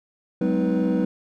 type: tone cluster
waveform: triangle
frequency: 188.7 / 210.8 / 255 / 314.6 / 490.8 Hz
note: F#3 / G#3 / C4 / D#4 / B4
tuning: +34 / +26 / -44 / +19 / -11 cents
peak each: -21 / -25 / -23 / -23 / -25 dBFS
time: 0.41-1.05 s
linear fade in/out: 5 ms
effects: tanh soft clip ceiling -10 dBFS